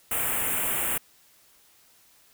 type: band-stop noise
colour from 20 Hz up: white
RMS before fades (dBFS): -27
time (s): 0.11-0.98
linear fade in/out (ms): 5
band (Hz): 3000 to 7900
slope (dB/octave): 48
effects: white hiss -59 dBFS RMS until 2.33 s